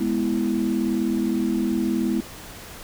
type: chord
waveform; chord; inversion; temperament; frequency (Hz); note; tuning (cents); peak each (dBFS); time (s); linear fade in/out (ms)
sine; E major; first; equal; 207.7 / 246.9 / 329.6; G#3 / B3 / E4; 0 / 0 / 0; -24; 0-2.21; 10
effects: tanh soft clip ceiling -11 dBFS + pink hiss -40 dBFS RMS until 2.83 s